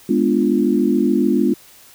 sine chord, G# diminished seventh, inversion none, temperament equal with one note detuned, 207.7 / 246.9 / 293.7 / 347.2 Hz, G#3 / B3 / D4 / F4, 0 / 0 / 0 / -10 cents, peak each -19 / -18 / -19 / -19 dBFS, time 0.09-1.54 s, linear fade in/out 5 ms, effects white hiss -46 dBFS RMS until 1.94 s

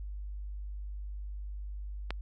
click, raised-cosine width 0.3 ms, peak -18 dBFS, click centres 2.106 s, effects added 50 Hz sine -37 dBFS peak until 2.21 s + AAC 64 kbps

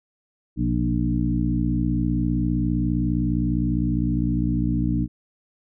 harmonic tone with a mistuned harmonic, 59.8 Hz, A#1, 45 cents sharp, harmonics 1 / 2 / 3 / 4 / 5, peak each -26 / -26 / -26 / -26 / -26 dBFS, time 0.56-5.08 s, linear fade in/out 50 ms, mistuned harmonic 2, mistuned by +66 cents, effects none

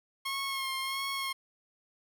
15% pulse tone with vibrato, 1080 Hz, C#6, 45 cents flat, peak -26 dBFS, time 0.25-1.33 s, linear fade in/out 10 ms, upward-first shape sine, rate 1.5 Hz, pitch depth 28 cents each way, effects 11-bit

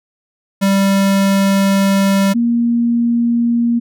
square / sine tone pair in turn, 196 / 235.6 Hz, G3 / A#3, 0 / +19 cents, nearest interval minor third, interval 319 cents, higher second, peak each -11 dBFS, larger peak neither, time 0.61-2.34 / 2.34-3.8 s, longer first, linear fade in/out 20 ms, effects none

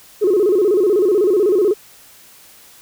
sine tone with vibrato, 390 Hz, G4, 9 cents flat, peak -10 dBFS, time 0.21-1.74 s, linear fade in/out 20 ms, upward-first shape square, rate 16 Hz, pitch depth 140 cents each way, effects tanh soft clip ceiling -7 dBFS + white hiss -45 dBFS RMS until 2.81 s

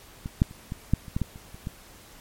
clicks, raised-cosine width 5 ms, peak -20 / -6 / -30 / -19 / -7 / -28 / -14 / -13 / -29 / -30 / -19 dBFS, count 11, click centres 0.259 / 0.419 / 0.511 / 0.721 / 0.936 / 1.082 / 1.165 / 1.217 / 1.359 / 1.545 / 1.671 s, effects pink hiss -50 dBFS RMS until 2.2 s + MP3 64 kbps

